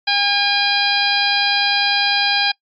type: harmonic tone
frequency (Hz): 810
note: G#5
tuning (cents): -43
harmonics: 1 / 2 / 3 / 4 / 5 / 6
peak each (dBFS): -21 / -21 / -21 / -21 / -21 / -21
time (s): 0.07-2.52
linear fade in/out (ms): 10
effects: noise-tail reverb RT60 0.1 s tail -24 dB re dry + MP3 48 kbps